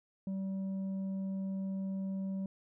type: tone with tanh clipping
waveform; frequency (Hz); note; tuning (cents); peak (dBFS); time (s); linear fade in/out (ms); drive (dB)
triangle; 192.4; G3; -32; -35; 0.27-2.46; 2; 9
effects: none